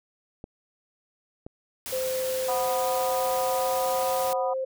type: clicks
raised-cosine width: 2 ms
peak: -25 dBFS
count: 2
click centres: 0.441 / 1.465 s
type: noise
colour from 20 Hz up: white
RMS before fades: -35 dBFS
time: 1.86-4.33 s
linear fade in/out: 0 ms
type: tone with pitch glide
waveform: sine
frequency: 518 to 525.8 Hz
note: C5 to C5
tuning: -17 to +8 cents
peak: -26 dBFS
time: 1.92-4.65 s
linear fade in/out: 10 ms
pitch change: +25 cents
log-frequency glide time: 2.57-4.27 s
type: harmonic tone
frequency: 246.9 Hz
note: B3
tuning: in tune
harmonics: 3 / 4 / 5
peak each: -28 / -32 / -37 dBFS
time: 2.48-4.54 s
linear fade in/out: 10 ms
effects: none